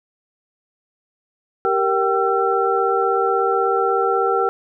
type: tone cluster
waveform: sine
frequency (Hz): 391.5 / 467.8 / 773 / 1346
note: G4 / A#4 / G5 / E6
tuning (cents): -2 / +6 / -24 / +36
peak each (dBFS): -21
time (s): 1.65-4.49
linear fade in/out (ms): 0
effects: none